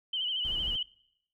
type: tone with vibrato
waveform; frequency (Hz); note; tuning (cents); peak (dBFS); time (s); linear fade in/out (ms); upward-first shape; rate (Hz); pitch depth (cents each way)
sine; 3024; F#7; +37; -29; 0.13-0.83; 5; sine; 13; 70
type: noise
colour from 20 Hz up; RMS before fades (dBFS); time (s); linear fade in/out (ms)
brown; -40; 0.45-0.76; 0
effects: noise-tail reverb RT60 0.8 s tail -24 dB re dry